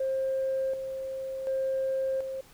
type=tone with tremolo; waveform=sine; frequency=531 Hz; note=C5; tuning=25 cents sharp; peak=-25 dBFS; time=0-2.41 s; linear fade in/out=5 ms; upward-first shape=square; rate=0.68 Hz; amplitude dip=55%; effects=tanh soft clip ceiling -22 dBFS + pink hiss -56 dBFS RMS until 2.53 s